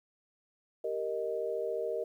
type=chord; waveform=sine; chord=Eb major; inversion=first; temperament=equal; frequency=392 / 466.2 / 622.3 Hz; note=G4 / Bb4 / Eb5; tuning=0 / 0 / 0 cents; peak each=-38 / -34 / -36 dBFS; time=0.84-2.04 s; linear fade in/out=5 ms; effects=11-bit